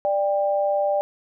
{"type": "tone pair together", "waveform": "sine", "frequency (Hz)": [590.9, 794], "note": ["D5", "G5"], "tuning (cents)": [10, 22], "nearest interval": "perfect fourth", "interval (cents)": 512, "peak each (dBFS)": [-20, -24], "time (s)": [0.05, 1.01], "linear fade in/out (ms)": 0, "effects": []}